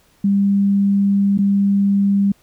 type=tone with dropouts; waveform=sine; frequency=199.1 Hz; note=G3; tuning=27 cents sharp; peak=-12 dBFS; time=0.24-2.32 s; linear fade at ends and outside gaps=5 ms; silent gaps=1.377-1.387 s; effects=pink hiss -56 dBFS RMS until 2.42 s